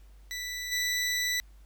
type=tone with level steps; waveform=20% pulse; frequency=1975.5 Hz; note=B6; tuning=in tune; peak=-29 / -22 dBFS; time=0.31-1.4 s; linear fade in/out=0 ms; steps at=0.71 s; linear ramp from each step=20 ms; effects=added 50 Hz sine -50 dBFS peak until 1.65 s + pink hiss -66 dBFS RMS until 1.65 s